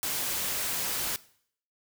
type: noise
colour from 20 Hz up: white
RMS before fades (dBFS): -31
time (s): 0.03-1.16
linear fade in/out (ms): 0
effects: noise-tail reverb RT60 0.6 s tail -19 dB re dry